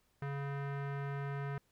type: tone with low-pass filter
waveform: square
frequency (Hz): 140.2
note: C#3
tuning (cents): +20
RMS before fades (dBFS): -39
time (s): 0.22-1.58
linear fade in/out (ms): 2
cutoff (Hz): 1700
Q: 2
effects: pink hiss -75 dBFS RMS until 1.71 s